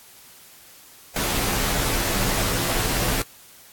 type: noise with comb filter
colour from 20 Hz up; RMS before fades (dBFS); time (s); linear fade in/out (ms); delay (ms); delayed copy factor
pink; -23; 1.16-3.22; 2; 13; -0.7
effects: white hiss -48 dBFS RMS until 3.72 s + AAC 64 kbps